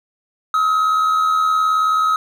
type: tone pair together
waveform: triangle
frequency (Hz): 1275 / 1354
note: D#6 / E6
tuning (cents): +42 / +46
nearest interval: minor second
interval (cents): 104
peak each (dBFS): -12 / -23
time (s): 0.54-2.16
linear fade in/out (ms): 2
effects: none